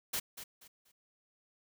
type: noise with echo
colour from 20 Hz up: white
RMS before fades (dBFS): -35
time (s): 0.13-0.2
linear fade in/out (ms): 10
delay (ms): 240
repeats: 3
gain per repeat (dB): -11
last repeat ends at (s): 0.92
effects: none